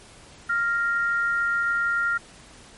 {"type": "tone pair together", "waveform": "sine", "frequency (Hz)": [1396.9, 1864.6], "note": ["F6", "A#6"], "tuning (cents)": [0, 0], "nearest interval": "perfect fourth", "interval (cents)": 500, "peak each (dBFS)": [-21, -30], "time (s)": [0.49, 2.18], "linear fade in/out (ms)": 10, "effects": ["pink hiss -48 dBFS RMS until 2.77 s", "MP3 48 kbps"]}